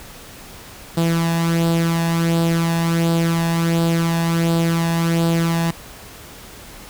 sawtooth tone with flanger, 166.8 Hz, E3, 21 cents sharp, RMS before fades -18 dBFS, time 0.97-5.71 s, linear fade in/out 5 ms, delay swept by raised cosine 0.23 to 1.15 ms, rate 1.4 Hz, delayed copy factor +0.55, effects pink hiss -39 dBFS RMS until 6.89 s

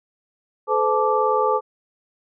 sine tone cluster, 431.5 / 510 / 870 / 1172 Hz, A4 / C5 / A5 / D6, -34 / -44 / -20 / -4 cents, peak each -22 dBFS, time 0.67-1.61 s, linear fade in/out 50 ms, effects none

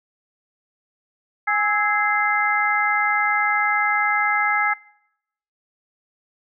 harmonic tone with a mistuned harmonic, 415.3 Hz, G#4, in tune, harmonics 2 / 3 / 4 / 5, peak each -23 / -23 / -23 / -23 dBFS, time 1.47-4.74 s, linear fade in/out 10 ms, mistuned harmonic 3, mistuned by +75 cents, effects noise-tail reverb RT60 0.8 s tail -24 dB re dry

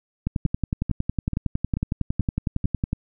two click trains, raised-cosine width 5 ms, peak -10 / -13 dBFS, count 30 / 6, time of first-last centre 0.27-2.931 / 0.46-2.643 s, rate 10.9 / 2.29 Hz, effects none

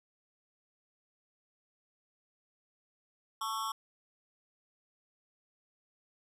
square tone with amplitude modulation, 1108.7 Hz, C#6, in tune, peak -30 dBFS, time 3.41-3.72 s, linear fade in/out 5 ms, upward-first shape sine, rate 225 Hz, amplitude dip 100%, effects resampled to 32000 Hz

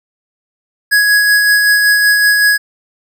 square tone with tremolo, 1668 Hz, G#6, 7 cents sharp, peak -7 dBFS, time 0.91-2.58 s, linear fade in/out 20 ms, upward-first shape sine, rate 5.3 Hz, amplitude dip 30%, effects none

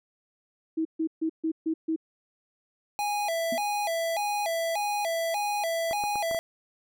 sine tone bursts, 321.1 Hz, E4, 45 cents flat, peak -24 dBFS, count 6, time 0.77-1.962 s, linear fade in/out 10 ms, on 82 ms, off 140 ms
square tone with vibrato, 740 Hz, F#5, in tune, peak -27 dBFS, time 2.99-6.39 s, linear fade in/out 0 ms, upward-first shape square, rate 1.7 Hz, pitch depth 190 cents each way
sine tone with exponential decay, 244.6 Hz, B3, 16 cents flat, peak -27 dBFS, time 3.52-3.62 s, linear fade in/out 5 ms, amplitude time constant 20 ms
clicks, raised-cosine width 1 ms, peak -24 dBFS, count 5, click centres 5.911 / 6.038 / 6.157 / 6.312 / 6.347 s
effects none

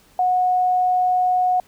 sine tone, 731 Hz, F#5, 21 cents flat, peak -15 dBFS, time 0.19-1.6 s, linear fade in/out 2 ms, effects pink hiss -54 dBFS RMS until 1.67 s

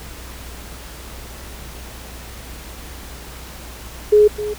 sine tone with echo, 420 Hz, G#4, 19 cents sharp, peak -7 dBFS, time 4.12-4.28 s, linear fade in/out 10 ms, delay 260 ms, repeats 1, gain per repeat -14 dB, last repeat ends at 4.54 s, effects added 60 Hz sine -36 dBFS peak until 4.58 s + pink hiss -37 dBFS RMS until 4.58 s

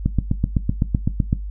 click train, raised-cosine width 5 ms, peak -5 dBFS, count 11, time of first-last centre 0.06-1.329 s, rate 7.88 Hz, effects noise-tail reverb RT60 0.2 s tail -17 dB re dry + added 50 Hz sine -26 dBFS peak until 1.5 s

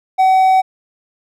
triangle tone with hard clipping, 756 Hz, F#5, 37 cents sharp, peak -9 dBFS, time 0.18-0.62 s, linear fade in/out 20 ms, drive 6 dB, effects none

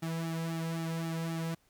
sawtooth tone with flanger, 164.3 Hz, E3, 5 cents flat, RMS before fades -35 dBFS, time 0.02-1.55 s, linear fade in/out 10 ms, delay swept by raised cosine 1.9 to 2.76 ms, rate 3.8 Hz, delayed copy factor -0.85, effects pink hiss -70 dBFS RMS until 1.69 s

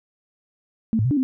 sine tone with pitch steps, 223.2 / 107.9 / 128.2 / 293 / 260.3 Hz, A3 / A2 / C3 / D4 / C4, +25 / -33 / -35 / -4 / -9 cents, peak -17 dBFS, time 0.93-1.23 s, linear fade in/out 0 ms, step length 60 ms, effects none

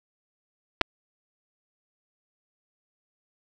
clicks, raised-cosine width 0.3 ms, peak -4 dBFS, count 2, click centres 0.812 / 0.815 s, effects none

